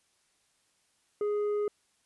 sine tone with tanh clipping, 415.3 Hz, G#4, in tune, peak -28 dBFS, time 1.21-1.68 s, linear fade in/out 2 ms, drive 5 dB, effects white hiss -71 dBFS RMS until 2.05 s + resampled to 24000 Hz

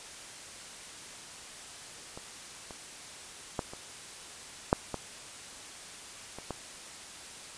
clicks, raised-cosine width 1 ms, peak -28 / -29 / -16 / -28 / -7 / -19 / -27 / -20 dBFS, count 8, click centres 2.175 / 2.708 / 3.592 / 3.735 / 4.729 / 4.943 / 6.386 / 6.507 s, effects white hiss -46 dBFS RMS until 7.57 s + resampled to 22050 Hz

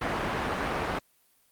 white low-pass noise, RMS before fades -30 dBFS, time 0.01-0.99 s, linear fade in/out 5 ms, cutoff 1400 Hz, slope 12 dB/octave, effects white hiss -66 dBFS RMS until 1.51 s + Opus 32 kbps

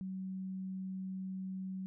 sine tone, 188.8 Hz, F#3, 35 cents sharp, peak -38 dBFS, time 0.01-1.86 s, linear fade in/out 0 ms, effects none

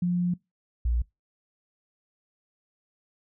sine tone pair in turn, 176.8 / 59 Hz, F3 / A#1, +22 / +22 cents, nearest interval octave + perfect fifth, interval 1900 cents, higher first, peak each -22 dBFS, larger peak neither, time 0.02-0.34 / 0.85-1.02 s, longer first, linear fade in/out 5 ms, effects noise-tail reverb RT60 0.2 s tail -23 dB re dry

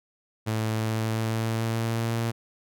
sawtooth tone with pitch glide, 110 to 115.47 Hz, A2 to A#2, 0 to -16 cents, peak -21 dBFS, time 0.46-2.32 s, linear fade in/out 20 ms, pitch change +84 cents, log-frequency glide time 0.73-2.2 s, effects none

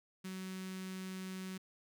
sawtooth tone with notch filter, 187.5 Hz, F#3, 23 cents sharp, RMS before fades -44 dBFS, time 0.24-1.58 s, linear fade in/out 10 ms, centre 660 Hz, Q 0.53, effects none

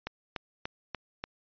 click train, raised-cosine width 0.3 ms, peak -18 dBFS, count 5, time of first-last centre 0.07-1.24 s, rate 3.42 Hz, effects resampled to 11025 Hz

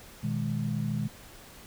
sine chord, G# minor, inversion first, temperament equal with one note detuned, 120.58 / 155.56 / 207.7 Hz, B2 / D#3 / G#3, -41 / 0 / 0 cents, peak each -32 dBFS, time 0.23-1.08 s, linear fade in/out 10 ms, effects pink hiss -50 dBFS RMS until 1.66 s

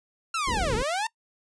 sawtooth linear two-way sweep, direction down then up, 1383 to 415.3 to 924 Hz, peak -22 dBFS, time 0.34-1.07 s, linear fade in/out 5 ms, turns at 0.75 s
pink low-pass noise, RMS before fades -30 dBFS, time 0.47-0.83 s, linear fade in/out 10 ms, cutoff 550 Hz, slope 96 dB/octave
effects noise-tail reverb RT60 0.1 s tail -23 dB re dry + resampled to 22050 Hz

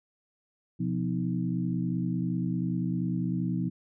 harmonic tone with a mistuned harmonic, 62.8 Hz, B1, 30 cents sharp, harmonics 2 / 3 / 4 / 5, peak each -33 / -29 / -34 / -36 dBFS, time 0.79-3.7 s, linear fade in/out 20 ms, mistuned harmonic 3, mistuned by -120 cents, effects none

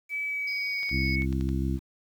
sine tone with pitch glide, 2294 to 2212 Hz, D7 to C#7, -41 to -4 cents, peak -28 dBFS, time 0.09-1.26 s, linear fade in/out 50 ms, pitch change -63 cents, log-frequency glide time 0.25-1.07 s
triangle tone, 4978 Hz, D#8, in tune, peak -35 dBFS, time 0.47-1.16 s, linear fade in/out 10 ms
clicks, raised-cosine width 0.2 ms, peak -27 dBFS, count 6, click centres 0.831 / 0.892 / 1.221 / 1.327 / 1.41 / 1.49 s
harmonic tone, 66.5 Hz, C2, 29 cents sharp, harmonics 1 / 2 / 3 / 4 / 5, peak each -28 / -31 / -33 / -34 / -35 dBFS, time 0.9-1.8 s, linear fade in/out 50 ms
effects 9-bit

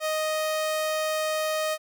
sawtooth tone, 623 Hz, D#5, 2 cents sharp, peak -21 dBFS, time 0-1.78 s, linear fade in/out 50 ms, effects none

